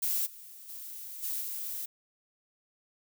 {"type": "noise with level steps", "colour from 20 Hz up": "violet", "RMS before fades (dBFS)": [-30, -49, -43, -34, -37], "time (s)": [0.02, 1.86], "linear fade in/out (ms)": 10, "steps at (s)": [0.25, 0.68, 1.22, 1.4], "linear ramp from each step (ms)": 20, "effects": []}